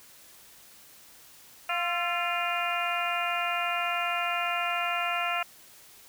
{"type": "harmonic tone with a mistuned harmonic", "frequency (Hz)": 349.2, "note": "F4", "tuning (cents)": 0, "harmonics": [2, 3, 4, 5, 6, 7, 8], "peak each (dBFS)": [-32, -37, -32, -38, -38, -33, -35], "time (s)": [1.69, 5.43], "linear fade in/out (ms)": 5, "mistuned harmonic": 4, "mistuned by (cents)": -51, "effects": ["white hiss -53 dBFS RMS until 6.08 s"]}